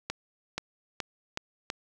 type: accelerating click train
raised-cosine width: 0.2 ms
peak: -14 dBFS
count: 5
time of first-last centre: 0.1-1.701 s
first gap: 480 ms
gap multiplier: 0.88
effects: none